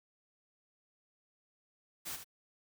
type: noise with echo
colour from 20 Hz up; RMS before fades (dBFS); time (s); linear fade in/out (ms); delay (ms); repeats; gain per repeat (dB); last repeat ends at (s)
white; -41; 2.05-2.17; 20; 75; 1; -8; 2.245
effects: none